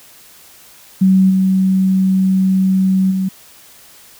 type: tone with level steps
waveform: sine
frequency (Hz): 189.4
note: F#3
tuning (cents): +41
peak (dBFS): -7 / -10 / -14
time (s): 1.01-3.29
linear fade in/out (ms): 10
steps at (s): 1.29 / 3.1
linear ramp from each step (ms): 20
effects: white hiss -43 dBFS RMS until 4.19 s